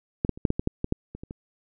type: clicks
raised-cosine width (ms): 3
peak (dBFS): -10 / -9 / -27 / -7 / -11 / -13 / -10 / -13 / -10 / -24 / -25 / -23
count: 12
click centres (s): 0.249 / 0.293 / 0.375 / 0.452 / 0.504 / 0.595 / 0.674 / 0.844 / 0.924 / 1.15 / 1.235 / 1.309
effects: none